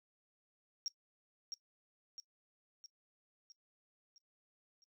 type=tone with echo; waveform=sine; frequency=5588 Hz; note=F8; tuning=in tune; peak=-36 dBFS; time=0.86-0.88 s; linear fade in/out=0 ms; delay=660 ms; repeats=6; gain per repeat=-5 dB; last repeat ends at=4.84 s; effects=noise-tail reverb RT60 0.1 s tail -20 dB re dry